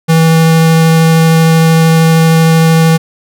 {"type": "tone with vibrato", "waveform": "square", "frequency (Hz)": 162.5, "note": "E3", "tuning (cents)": -24, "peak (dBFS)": -5, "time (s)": [0.08, 2.98], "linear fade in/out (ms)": 20, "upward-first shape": "triangle", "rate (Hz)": 13, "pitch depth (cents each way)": 8, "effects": []}